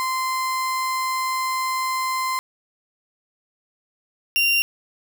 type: tone pair in turn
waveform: 35% pulse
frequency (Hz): 1038 / 2771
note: C6 / F7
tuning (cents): -14 / -14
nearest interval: octave + perfect fourth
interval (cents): 1700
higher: second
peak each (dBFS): -20 / -15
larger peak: second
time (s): 0-2.39 / 4.36-4.62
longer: first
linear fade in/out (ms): 0
effects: none